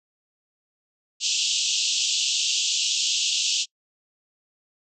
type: band-pass noise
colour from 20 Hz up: pink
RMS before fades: -24 dBFS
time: 1.2-3.66 s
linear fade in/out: 50 ms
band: 2700 to 7600 Hz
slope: 96 dB/octave
effects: noise-tail reverb RT60 0.1 s tail -26 dB re dry